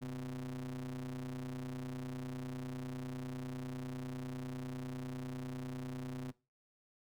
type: ring-modulated tone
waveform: square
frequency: 60 Hz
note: B1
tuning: 49 cents flat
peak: -38 dBFS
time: 0.01-6.32 s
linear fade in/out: 20 ms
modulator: 195 Hz
effects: noise-tail reverb RT60 0.3 s tail -21 dB re dry